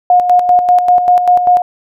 sine tone with tremolo, 718 Hz, F5, 48 cents sharp, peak -4 dBFS, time 0.1-1.62 s, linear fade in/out 2 ms, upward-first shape square, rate 5.1 Hz, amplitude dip 55%, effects none

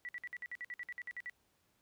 sine tone bursts, 1954 Hz, B6, 19 cents flat, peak -40 dBFS, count 14, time 0.05-1.297 s, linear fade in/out 0 ms, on 38 ms, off 55 ms, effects pink hiss -75 dBFS RMS until 1.81 s + high-pass 60 Hz 12 dB/octave

